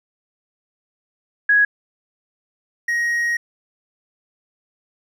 sine / triangle tone pair in turn, 1665 / 1883.5 Hz, G#6 / A#6, +4 / +17 cents, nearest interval major second, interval 213 cents, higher second, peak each -11 / -16 dBFS, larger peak first, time 1.49-1.65 / 2.88-3.37 s, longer second, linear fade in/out 5 ms, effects none

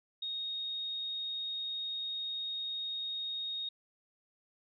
sine tone, 3729 Hz, A#7, in tune, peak -35 dBFS, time 0.22-3.69 s, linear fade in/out 5 ms, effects none

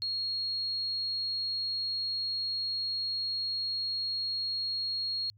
sine tone, 4290 Hz, C8, 42 cents sharp, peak -30 dBFS, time 0.02-5.3 s, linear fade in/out 0 ms, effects added 104 Hz sine -57 dBFS peak until 5.37 s

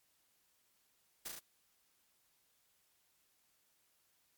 white noise with echo, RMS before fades -43 dBFS, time 1.25-1.29 s, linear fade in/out 10 ms, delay 35 ms, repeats 3, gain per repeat -2 dB, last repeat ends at 1.395 s, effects white hiss -75 dBFS RMS until 4.37 s + MP3 96 kbps

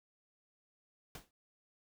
pink noise with exponential decay, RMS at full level -45 dBFS, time 1.15-1.31 s, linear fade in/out 2 ms, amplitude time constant 34 ms, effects none

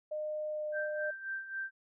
sine tone with pitch glide, 610 to 605.1 Hz, D#5 to D#5, -34 to -48 cents, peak -34 dBFS, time 0.11-1.11 s, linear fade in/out 10 ms, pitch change -14 cents, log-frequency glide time 0.5-0.7 s
sine tone with tremolo, 1568 Hz, G6, in tune, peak -34 dBFS, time 0.72-1.71 s, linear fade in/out 50 ms, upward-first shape sine, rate 3.7 Hz, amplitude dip 70%
effects none

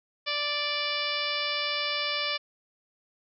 harmonic tone, 586 Hz, D5, 4 cents flat, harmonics 1 / 2 / 3 / 4 / 5 / 6 / 7 / 8 / 9, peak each -37 / -36 / -38 / -33 / -35 / -35 / -39 / -36 / -38 dBFS, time 0.26-2.38 s, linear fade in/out 20 ms, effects none

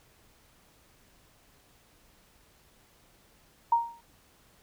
sine tone with exponential decay, 933 Hz, A#5, 1 cent sharp, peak -17 dBFS, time 3.72-4.01 s, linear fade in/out 5 ms, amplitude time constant 62 ms, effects pink hiss -62 dBFS RMS until 4.62 s

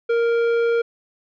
triangle tone with tanh clipping, 466.2 Hz, A#4, in tune, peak -18 dBFS, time 0.09-0.82 s, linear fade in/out 10 ms, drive 15 dB, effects none

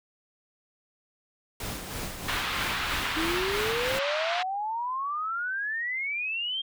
pink noise with tremolo, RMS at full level -34 dBFS, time 1.6-3.99 s, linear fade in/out 2 ms, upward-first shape sine, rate 3.1 Hz, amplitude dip 45%
pink band-pass noise, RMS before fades -31 dBFS, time 2.28-4.43 s, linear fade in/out 5 ms, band 970 to 3900 Hz, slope 24 dB/octave
sine exponential sweep, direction up, 312.7 to 3227 Hz, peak -28 dBFS, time 3.16-6.62 s, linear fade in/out 10 ms
effects none

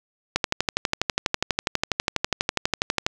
click train, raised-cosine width 0.2 ms, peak -3 dBFS, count 34, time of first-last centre 0.36-3.065 s, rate 12.2 Hz, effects none

